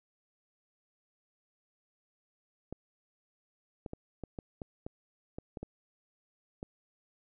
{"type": "clicks", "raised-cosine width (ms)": 2, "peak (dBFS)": -26, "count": 11, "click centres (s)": [2.726, 3.862, 3.934, 4.237, 4.388, 4.618, 4.865, 5.385, 5.572, 5.63, 6.629], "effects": []}